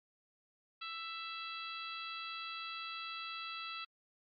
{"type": "harmonic tone", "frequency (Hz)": 663, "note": "E5", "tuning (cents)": 10, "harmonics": [2, 3, 4, 5, 6, 7], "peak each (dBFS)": [-45, -54, -46, -49, -49, -55], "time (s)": [0.81, 3.85], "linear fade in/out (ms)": 10, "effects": ["MP3 32 kbps"]}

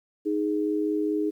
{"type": "tone pair together", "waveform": "sine", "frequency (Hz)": [311.1, 415.7], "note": ["D#4", "G#4"], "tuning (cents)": [0, 2], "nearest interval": "perfect fourth", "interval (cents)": 502, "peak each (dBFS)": [-25, -27], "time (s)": [0.25, 1.31], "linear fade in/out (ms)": 20, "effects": ["10-bit"]}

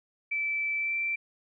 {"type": "tone with pitch glide", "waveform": "sine", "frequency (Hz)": [2320, 2343], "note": ["D7", "D7"], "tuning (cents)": [-22, -5], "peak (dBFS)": -27, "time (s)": [0.31, 1.16], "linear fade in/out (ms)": 10, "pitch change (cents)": 17, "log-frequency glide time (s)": [0.77, 0.95], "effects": []}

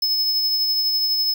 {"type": "tone with tremolo", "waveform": "square", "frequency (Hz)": 5200, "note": "E8", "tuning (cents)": -24, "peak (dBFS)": -17, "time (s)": [0.02, 1.34], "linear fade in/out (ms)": 5, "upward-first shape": "triangle", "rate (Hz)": 12, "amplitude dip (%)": 35, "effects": ["8-bit"]}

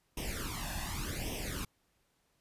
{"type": "noise with flanger", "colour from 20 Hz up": "pink", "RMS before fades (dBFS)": -38, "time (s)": [0.17, 1.65], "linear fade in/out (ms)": 5, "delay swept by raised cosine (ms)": [0.34, 1.15], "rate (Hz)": 0.87, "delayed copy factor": 0.85, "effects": ["pink hiss -75 dBFS RMS until 2.4 s", "resampled to 32000 Hz"]}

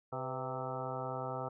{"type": "harmonic tone with a mistuned harmonic", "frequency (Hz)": 130.81, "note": "C3", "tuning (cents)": 0, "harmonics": [1, 2, 3, 4, 5, 6, 7, 8, 9, 10], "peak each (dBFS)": [-43, -49, -47, -43, -44, -44, -46, -55, -48, -45], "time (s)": [0.12, 1.49], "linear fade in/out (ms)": 10, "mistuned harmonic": 4, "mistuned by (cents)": -55, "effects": []}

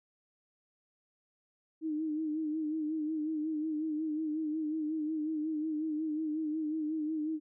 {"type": "tone with vibrato", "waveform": "sine", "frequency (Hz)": 310, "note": "D#4", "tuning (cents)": -6, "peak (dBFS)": -31, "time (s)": [1.81, 7.4], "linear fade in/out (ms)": 50, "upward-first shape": "sine", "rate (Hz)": 5.5, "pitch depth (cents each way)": 55, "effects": []}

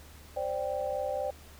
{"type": "chord", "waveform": "sine", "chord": "C suspended second", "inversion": "none", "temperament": "equal", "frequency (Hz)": [523.3, 587.3, 784], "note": ["C5", "D5", "G5"], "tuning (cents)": [0, 0, 0], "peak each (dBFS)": [-34, -33, -36], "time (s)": [0.36, 1.31], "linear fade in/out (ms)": 10, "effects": ["added 74 Hz sine -51 dBFS peak until 1.59 s", "pink hiss -54 dBFS RMS until 1.59 s"]}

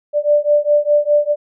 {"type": "beating tone pair", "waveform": "sine", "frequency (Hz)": [587.3, 592.2], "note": ["D5", "D5"], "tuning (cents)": [0, 14], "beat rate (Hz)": 4.9, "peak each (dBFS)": -14, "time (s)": [0.13, 1.36], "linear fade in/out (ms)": 50, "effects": []}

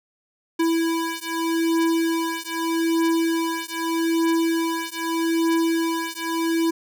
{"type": "beating tone pair", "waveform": "square", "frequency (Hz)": [329.6, 330.41], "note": ["E4", "E4"], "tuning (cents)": [0, 4], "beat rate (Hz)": 0.81, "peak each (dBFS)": -24, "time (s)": [0.59, 6.71], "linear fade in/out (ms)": 10, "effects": []}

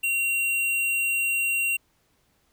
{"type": "tone", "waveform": "square", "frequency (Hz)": 2750, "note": "F7", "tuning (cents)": -27, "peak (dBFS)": -23, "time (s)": [0.03, 1.77], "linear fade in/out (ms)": 10, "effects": ["pink hiss -67 dBFS RMS until 2.52 s"]}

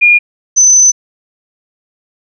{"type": "tone pair in turn", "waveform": "sine", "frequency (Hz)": [2424, 6083], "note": ["D#7", "F#8"], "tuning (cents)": [-46, 47], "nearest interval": "octave + major third", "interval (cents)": 1593, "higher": "second", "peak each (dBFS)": -3, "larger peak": "neither", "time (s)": [[0.01, 0.19], [0.56, 0.92]], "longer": "second", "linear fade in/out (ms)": 20, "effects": []}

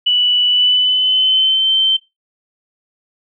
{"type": "tone with pitch glide", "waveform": "sine", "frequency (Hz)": [2960, 3104], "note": ["F#7", "G7"], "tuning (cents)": [0, -18], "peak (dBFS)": -10, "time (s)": [0.06, 1.97], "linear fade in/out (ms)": 10, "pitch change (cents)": 82, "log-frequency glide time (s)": [0.48, 1.71], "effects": ["noise-tail reverb RT60 0.2 s tail -18 dB re dry"]}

